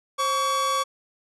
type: tone pair together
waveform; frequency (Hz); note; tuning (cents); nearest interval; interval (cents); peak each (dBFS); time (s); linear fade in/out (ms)
45% pulse; 530.7 / 1131; C5 / C#6; +24 / +34; octave + minor second; 1310; -30 / -22; 0.18-0.84; 20
effects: resampled to 24000 Hz